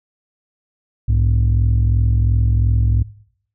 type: tone pair together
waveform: sine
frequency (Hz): 62.85 / 105.7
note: B1 / G#2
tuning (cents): +31 / +31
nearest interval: major sixth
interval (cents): 900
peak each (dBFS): -13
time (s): 1.08-3.03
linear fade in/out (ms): 10
effects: noise-tail reverb RT60 0.6 s tail -19 dB re dry + tanh soft clip ceiling -9 dBFS